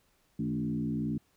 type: tone with frequency modulation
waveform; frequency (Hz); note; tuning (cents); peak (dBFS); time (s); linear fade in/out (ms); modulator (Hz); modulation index
sine; 220.5; A3; +4; -29; 0.39-1.18; 5; 61.8; 1.3
effects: pink hiss -70 dBFS RMS until 1.36 s